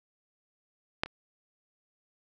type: clicks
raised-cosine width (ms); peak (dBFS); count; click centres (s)
0.3; -10 / -27; 2; 1.035 / 1.06
effects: none